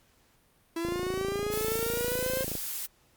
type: linear sweep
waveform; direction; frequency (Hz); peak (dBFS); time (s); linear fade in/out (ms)
45% pulse; up; 329.6 to 530; -30; 0.76-2.44; 5
type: click train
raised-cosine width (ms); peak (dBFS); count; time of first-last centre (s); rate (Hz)
2; -22; 48; 0.85-2.553; 27.6
type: noise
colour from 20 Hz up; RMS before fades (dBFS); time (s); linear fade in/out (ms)
blue; -35; 1.51-2.87; 20
effects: pink hiss -65 dBFS RMS until 3.16 s + Opus 48 kbps